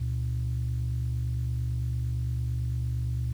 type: tone pair together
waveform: sine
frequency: 71 / 119.86 Hz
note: C#2 / A#2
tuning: +42 / +49 cents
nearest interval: major sixth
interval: 907 cents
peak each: -29 / -27 dBFS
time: 0-3.33 s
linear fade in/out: 10 ms
effects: tanh soft clip ceiling -22 dBFS + 9-bit